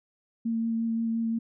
sine tone with vibrato, 227.7 Hz, A#3, 40 cents flat, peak -25 dBFS, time 0.45-1.39 s, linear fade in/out 10 ms, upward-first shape sine, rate 5.7 Hz, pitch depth 12 cents each way, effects none

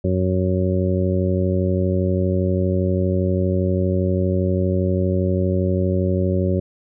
harmonic tone, 92.5 Hz, F#2, in tune, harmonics 1 / 2 / 3 / 4 / 5 / 6, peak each -20 / -22 / -28 / -24 / -31 / -26 dBFS, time 0.04-6.6 s, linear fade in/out 5 ms, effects none

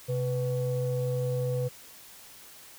sine tone pair together, 130.4 / 496.3 Hz, C3 / B4, -5 / +8 cents, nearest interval octave + major seventh, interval 2313 cents, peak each -27 / -29 dBFS, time 0.08-1.69 s, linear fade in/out 20 ms, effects tanh soft clip ceiling -21 dBFS + white hiss -50 dBFS RMS until 2.78 s

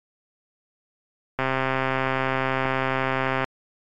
click train, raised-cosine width 0.5 ms, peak -8 dBFS, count 272, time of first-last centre 1.39-3.443 s, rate 132 Hz, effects MP3 96 kbps

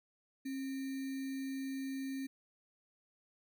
sine tone with sample-and-hold, 268.7 Hz, C4, 46 cents sharp, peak -37 dBFS, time 0.45-2.27 s, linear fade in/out 10 ms, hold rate 2100 Hz, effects none

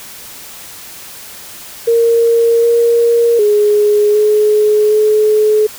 sine tone with pitch steps, 463.5 / 468.2 / 417.2 / 423.3 / 427.4 Hz, A#4 / A#4 / G#4 / G#4 / G#4, -10 / +8 / +8 / +33 / +50 cents, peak -7 dBFS, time 1.87-5.67 s, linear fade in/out 10 ms, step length 760 ms, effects white hiss -32 dBFS RMS until 5.78 s

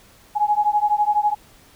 sine beating tone pair, 830.6 / 842.6 Hz, G#5 / G#5, 0 / +25 cents, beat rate 12 Hz, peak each -19 dBFS, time 0.35-1.35 s, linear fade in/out 20 ms, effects pink hiss -51 dBFS RMS until 1.75 s

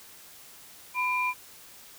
sine tone pair together, 1003 / 2386 Hz, B5 / D7, +26 / +27 cents, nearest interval octave + minor third, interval 1501 cents, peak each -27 dBFS, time 0.94-1.34 s, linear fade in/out 50 ms, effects tanh soft clip ceiling -17 dBFS + white hiss -50 dBFS RMS until 1.98 s

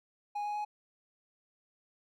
triangle tone with pitch steps, 826 / 831.7 / 837.5 Hz, G#5 / G#5 / G#5, -10 / +2 / +14 cents, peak -31 dBFS, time 0.35-0.65 s, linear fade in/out 10 ms, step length 100 ms, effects none

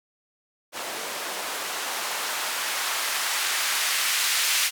blue noise with band-pass filter sweep, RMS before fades -27 dBFS, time 0.72-4.71 s, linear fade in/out 50 ms, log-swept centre 460 to 2200 Hz, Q 0.82, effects none

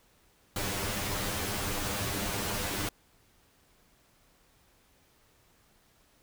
pink noise with comb filter, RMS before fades -33 dBFS, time 0.56-2.89 s, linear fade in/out 2 ms, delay 10 ms, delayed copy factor +0.9, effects pink hiss -65 dBFS RMS until 6.22 s

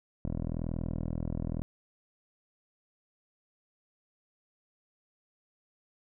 10% pulse tone with low-pass filter, 40.96 Hz, E1, 10 cents flat, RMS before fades -34 dBFS, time 0.25-1.62 s, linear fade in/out 0 ms, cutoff 470 Hz, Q 0.86, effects none

